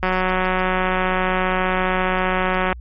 click train, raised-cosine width 0.5 ms, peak -5 dBFS, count 500, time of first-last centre 0.03-2.727 s, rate 185 Hz, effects added 60 Hz sine -32 dBFS peak until 2.8 s + MP3 32 kbps

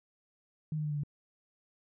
sine tone with pitch steps, 154.8 / 152.32 / 149.87 / 147.47 / 145.1 Hz, D#3 / D#3 / D3 / D3 / D3, -9 / -36 / +35 / +8 / -21 cents, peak -31 dBFS, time 0.72-1.035 s, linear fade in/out 2 ms, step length 63 ms, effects none

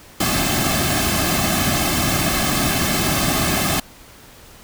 pink noise with comb filter, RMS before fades -19 dBFS, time 0.2-3.8 s, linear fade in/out 5 ms, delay 2.1 ms, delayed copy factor -0.75, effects pink hiss -44 dBFS RMS until 4.63 s

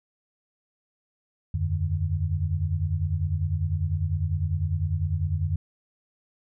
sine tone cluster, 82.5 / 92.5 / 148 Hz, E2 / F#2 / D3, +2 / 0 / +14 cents, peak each -28 / -26 / -30 dBFS, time 1.54-5.56 s, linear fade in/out 5 ms, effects none

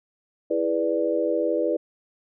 sine chord, E dominant seventh, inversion none, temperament equal, 329.6 / 415.3 / 493.9 / 587.3 Hz, E4 / G#4 / B4 / D5, 0 / 0 / 0 / 0 cents, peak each -26 / -29 / -25 / -26 dBFS, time 0.5-1.77 s, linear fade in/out 10 ms, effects none

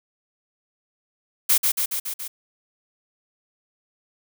blue noise with echo, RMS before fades -17 dBFS, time 1.49-1.58 s, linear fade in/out 10 ms, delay 140 ms, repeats 5, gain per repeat -3 dB, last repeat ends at 2.28 s, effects none

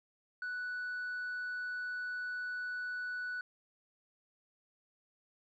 sine tone with tanh clipping, 1482 Hz, F#6, 2 cents sharp, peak -37 dBFS, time 0.42-3.41 s, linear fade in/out 2 ms, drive 1 dB, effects none

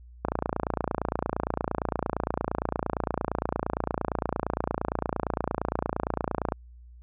click train, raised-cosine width 1 ms, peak -12 dBFS, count 181, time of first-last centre 0.25-6.522 s, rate 28.7 Hz, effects added 60 Hz sine -46 dBFS peak until 7.02 s

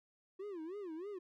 triangle tone with vibrato, 361.4 Hz, F#4, 41 cents flat, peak -40 dBFS, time 0.39-1.19 s, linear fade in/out 10 ms, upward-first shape sine, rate 3.2 Hz, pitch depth 250 cents each way, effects none

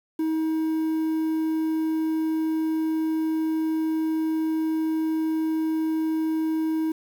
triangle tone with quantisation, 317.9 Hz, D#4, 37 cents sharp, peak -20 dBFS, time 0.19-6.92 s, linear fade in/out 5 ms, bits 8, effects none

